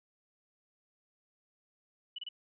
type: tone bursts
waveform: sine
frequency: 2960 Hz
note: F#7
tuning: in tune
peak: -38 dBFS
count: 3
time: 2.16-2.289 s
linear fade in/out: 5 ms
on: 25 ms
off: 27 ms
effects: none